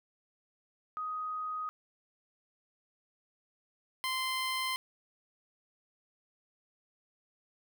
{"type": "tone pair in turn", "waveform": ["sine", "15% pulse"], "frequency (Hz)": [1251, 1039.3], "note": ["D#6", "C6"], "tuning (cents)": [9, -12], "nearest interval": "minor third", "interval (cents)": 321, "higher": "first", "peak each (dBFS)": [-34, -25], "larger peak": "second", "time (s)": [[0.97, 1.69], [4.04, 4.76]], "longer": "neither", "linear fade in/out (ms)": 0, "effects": []}